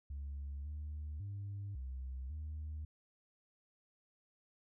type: tone with pitch steps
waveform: sine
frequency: 70.3 / 74.9 / 100.3 / 65.1 / 76.6 Hz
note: C#2 / D2 / G2 / C2 / D#2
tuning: +25 / +35 / +40 / -8 / -27 cents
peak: -39 dBFS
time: 0.1-2.85 s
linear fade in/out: 5 ms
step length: 550 ms
effects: tanh soft clip ceiling -38 dBFS